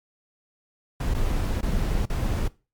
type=noise with dropouts; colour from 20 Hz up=brown; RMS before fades=-24 dBFS; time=1-2.48 s; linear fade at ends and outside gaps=5 ms; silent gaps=1.14-1.146 / 1.61-1.628 / 2.056-2.098 s; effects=noise-tail reverb RT60 0.3 s tail -20 dB re dry + MP3 96 kbps